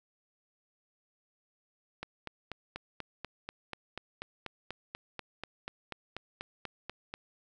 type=click train; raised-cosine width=0.3 ms; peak=-22 dBFS; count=22; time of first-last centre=2.03-7.139 s; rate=4.11 Hz; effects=none